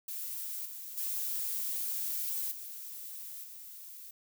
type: noise with level steps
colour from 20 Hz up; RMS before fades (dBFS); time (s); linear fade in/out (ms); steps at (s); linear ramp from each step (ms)
violet; -39 / -44 / -35 / -44 / -48; 0.08-4.11; 5; 0.65 / 0.97 / 2.51 / 3.43; 10
effects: none